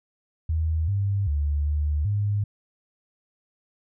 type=tone with pitch steps; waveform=sine; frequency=79.9 / 99.5 / 73 / 74.4 / 102.8 Hz; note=D#2 / G2 / D2 / D2 / G#2; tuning=+47 / +26 / -10 / +23 / -17 cents; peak=-21 dBFS; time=0.49-2.44 s; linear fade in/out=5 ms; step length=390 ms; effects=none